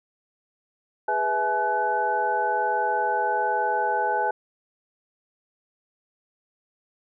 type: tone cluster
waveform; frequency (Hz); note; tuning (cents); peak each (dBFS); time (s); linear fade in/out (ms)
sine; 410.7 / 491.9 / 656 / 851 / 1499; G#4 / B4 / E5 / G#5 / F#6; -19 / -7 / -9 / +42 / +22; -32 / -30 / -31 / -23 / -30; 1.08-4.31; 5
effects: none